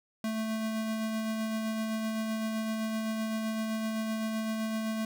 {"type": "tone with tremolo", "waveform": "square", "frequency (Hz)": 220.3, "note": "A3", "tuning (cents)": 2, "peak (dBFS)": -30, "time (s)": [0.24, 5.05], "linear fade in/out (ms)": 2, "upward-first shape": "sine", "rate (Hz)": 7.8, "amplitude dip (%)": 25, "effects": []}